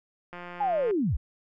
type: click train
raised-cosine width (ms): 0.5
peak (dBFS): -26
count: 103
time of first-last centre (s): 0.33-0.91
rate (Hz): 176
type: linear sweep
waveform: sine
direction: down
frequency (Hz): 856 to 39.07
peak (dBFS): -23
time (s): 0.6-1.17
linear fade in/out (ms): 10
effects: none